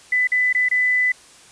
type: tone with dropouts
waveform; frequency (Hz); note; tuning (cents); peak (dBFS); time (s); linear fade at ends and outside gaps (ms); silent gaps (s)
sine; 1999; B6; +20; -15; 0.12-1.12; 5; 0.273-0.318 / 0.528-0.548 / 0.687-0.712
effects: white hiss -47 dBFS RMS until 1.51 s + resampled to 22050 Hz